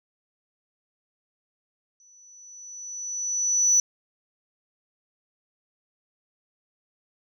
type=tone with exponential growth; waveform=sine; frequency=5950 Hz; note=F#8; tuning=9 cents sharp; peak=-14 dBFS; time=2-3.8 s; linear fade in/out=1 ms; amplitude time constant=390 ms; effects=tanh soft clip ceiling -10 dBFS